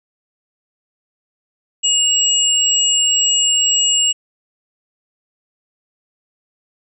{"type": "tone pair together", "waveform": "sine", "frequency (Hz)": [2866, 7651], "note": ["F7", "A#8"], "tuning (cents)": [44, 44], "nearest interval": "octave + perfect fourth", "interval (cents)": 1700, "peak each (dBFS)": -15, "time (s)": [1.83, 4.13], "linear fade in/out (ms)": 20, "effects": []}